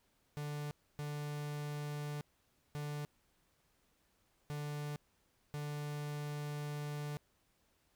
45% pulse tone bursts at uneven times, 147.3 Hz, D3, 6 cents sharp, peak -39 dBFS, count 5, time 0.37-0.71 / 0.99-2.21 / 2.75-3.05 / 4.5-4.96 / 5.54-7.17 s, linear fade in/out 0 ms, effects pink hiss -75 dBFS RMS until 7.95 s

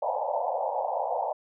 white band-pass noise, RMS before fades -29 dBFS, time 0.02-1.33 s, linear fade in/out 5 ms, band 500 to 940 Hz, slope 96 dB/octave, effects none

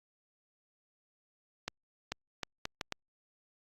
accelerating click train, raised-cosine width 0.2 ms, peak -17 dBFS, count 6, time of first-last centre 1.68-2.923 s, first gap 440 ms, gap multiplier 0.71, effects Opus 48 kbps

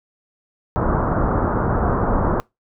pink low-pass noise, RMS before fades -19 dBFS, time 0.76-2.4 s, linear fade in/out 0 ms, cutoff 1400 Hz, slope 48 dB/octave, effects noise-tail reverb RT60 0.2 s tail -24 dB re dry

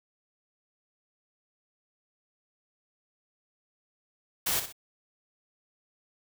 white noise with echo, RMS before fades -28 dBFS, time 4.46-4.6 s, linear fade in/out 10 ms, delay 63 ms, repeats 2, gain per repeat -9 dB, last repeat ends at 4.726 s, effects none

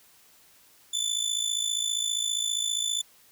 25% pulse tone with amplitude modulation, 3507 Hz, A7, 6 cents flat, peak -19 dBFS, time 0.93-3.02 s, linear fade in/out 10 ms, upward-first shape sine, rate 55 Hz, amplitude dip 75%, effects white hiss -58 dBFS RMS until 3.31 s

